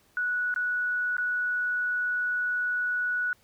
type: tone with dropouts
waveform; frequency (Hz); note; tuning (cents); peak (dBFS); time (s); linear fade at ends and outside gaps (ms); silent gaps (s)
sine; 1471; F#6; -11; -25; 0.17-3.33; 1; 0.541-0.561 / 1.168-1.182
effects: pink hiss -63 dBFS RMS until 3.43 s + high-pass 60 Hz 12 dB/octave